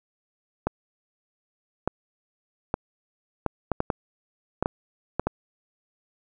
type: clicks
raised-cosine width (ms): 1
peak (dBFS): -9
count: 11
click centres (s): 0.67 / 1.876 / 2.741 / 3.463 / 3.717 / 3.804 / 3.902 / 4.626 / 4.659 / 5.196 / 5.27
effects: none